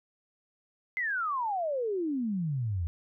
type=exponential sweep; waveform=sine; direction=down; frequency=2093 to 79.1 Hz; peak=-28 dBFS; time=0.97-2.87 s; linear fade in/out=0 ms; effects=none